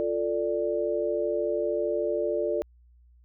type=chord; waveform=sine; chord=D minor; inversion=first; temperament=equal with one note detuned; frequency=349.2 / 442.3 / 587.3 Hz; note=F4 / A4 / D5; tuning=0 / +9 / 0 cents; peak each=-30 / -29 / -28 dBFS; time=0-2.62 s; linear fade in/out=0 ms; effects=added 60 Hz sine -54 dBFS peak until 3.24 s